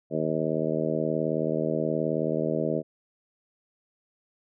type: harmonic tone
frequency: 78.8 Hz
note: D#2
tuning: 23 cents sharp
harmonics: 2 / 3 / 4 / 5 / 6 / 7 / 8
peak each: -32 / -32 / -32 / -32 / -32 / -32 / -32 dBFS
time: 0.1-2.83 s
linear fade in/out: 50 ms
effects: none